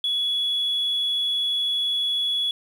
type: tone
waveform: sine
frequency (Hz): 3383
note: G#7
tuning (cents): +31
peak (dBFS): -20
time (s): 0.04-2.51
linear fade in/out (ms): 2
effects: tanh soft clip ceiling -17 dBFS + 8-bit